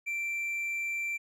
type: tone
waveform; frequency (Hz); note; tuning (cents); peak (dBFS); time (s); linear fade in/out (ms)
triangle; 2349; D7; 0; -29; 0.06-1.18; 20
effects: none